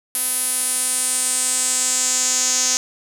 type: tone with band-pass filter sweep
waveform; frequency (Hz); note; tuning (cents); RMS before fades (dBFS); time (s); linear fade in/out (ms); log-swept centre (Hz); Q
sawtooth; 254.5; C4; -48; -20; 0.15-2.77; 0; 11000 to 6400; 4.6
effects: none